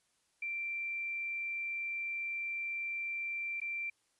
sine tone with dropouts, 2354 Hz, D7, 3 cents sharp, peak -35 dBFS, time 0.42-3.9 s, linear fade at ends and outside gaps 5 ms, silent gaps 3.602-3.615 s, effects white hiss -75 dBFS RMS until 4.19 s + resampled to 24000 Hz

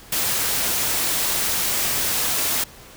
white noise, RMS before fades -22 dBFS, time 0.12-2.64 s, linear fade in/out 5 ms, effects pink hiss -44 dBFS RMS until 2.96 s

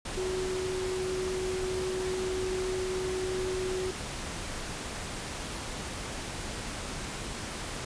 sine tone in noise, 372.1 Hz, F#4, 10 cents sharp, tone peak -30 dBFS, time 0.17-3.91 s, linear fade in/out 5 ms, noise pink, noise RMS -37 dBFS, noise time 0.05-7.85 s, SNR +4 dB, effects resampled to 22050 Hz

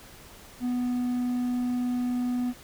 triangle tone, 246.9 Hz, B3, in tune, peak -23 dBFS, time 0.6-2.54 s, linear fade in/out 50 ms, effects pink hiss -49 dBFS RMS until 2.63 s

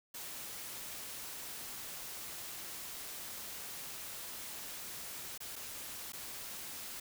white noise with dropouts, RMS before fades -45 dBFS, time 0.14-7 s, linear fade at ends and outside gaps 5 ms, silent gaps 5.378-5.403 / 5.557-5.561 / 6.122-6.132 s, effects none

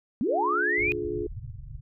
sine linear sweep, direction up, 197.5 to 2508 Hz, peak -23 dBFS, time 0.21-0.92 s, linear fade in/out 0 ms
sine chord, D diminished, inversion none, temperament just, 293.7 / 352.4 / 422.9 Hz, D4 / F4 / Ab4, 0 / +16 / +31 cents, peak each -37 / -31 / -31 dBFS, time 0.27-1.27 s, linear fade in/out 5 ms
white low-pass noise, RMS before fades -39 dBFS, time 0.77-1.81 s, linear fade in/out 20 ms, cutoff 140 Hz, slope 96 dB/octave
effects none

